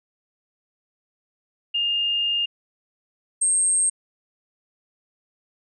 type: tone pair in turn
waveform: sine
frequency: 2822 / 8456 Hz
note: F7 / C9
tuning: +17 / +17 cents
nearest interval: octave + perfect fifth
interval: 1900 cents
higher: second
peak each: -20 / -17 dBFS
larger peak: second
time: 1.74-2.46 / 3.41-3.9 s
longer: first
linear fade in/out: 10 ms
effects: none